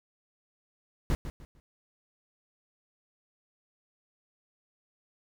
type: noise with echo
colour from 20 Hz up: brown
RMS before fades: -26 dBFS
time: 1.1-1.15 s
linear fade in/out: 0 ms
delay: 150 ms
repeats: 3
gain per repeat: -11 dB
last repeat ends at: 1.6 s
effects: none